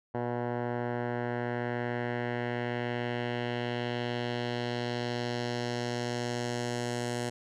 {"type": "tone with low-pass filter sweep", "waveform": "10% pulse", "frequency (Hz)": 120.9, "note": "B2", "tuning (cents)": -36, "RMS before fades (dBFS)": -33, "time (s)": [0.14, 7.3], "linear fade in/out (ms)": 10, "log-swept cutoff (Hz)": [1100, 8400], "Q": 1.6, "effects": []}